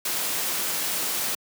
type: noise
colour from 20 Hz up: white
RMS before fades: -27 dBFS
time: 0.05-1.35 s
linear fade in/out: 5 ms
effects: high-pass 150 Hz 12 dB/octave